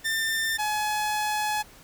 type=tone pair in turn; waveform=sawtooth; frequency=1794 / 846.7 Hz; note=A6 / G#5; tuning=+33 / +33 cents; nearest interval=octave + minor second; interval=1300 cents; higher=first; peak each=-21 dBFS; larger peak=neither; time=0.04-0.58 / 0.58-1.63 s; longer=second; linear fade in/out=20 ms; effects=pink hiss -51 dBFS RMS until 1.83 s